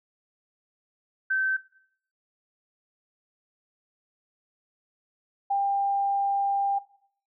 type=tone pair in turn; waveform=sine; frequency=1544 / 796 Hz; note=G6 / G5; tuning=-27 / +26 cents; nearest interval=major seventh; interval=1147 cents; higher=first; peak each=-22 dBFS; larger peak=neither; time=1.3-1.57 / 5.5-6.79 s; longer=second; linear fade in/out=10 ms; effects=noise-tail reverb RT60 0.6 s tail -18 dB re dry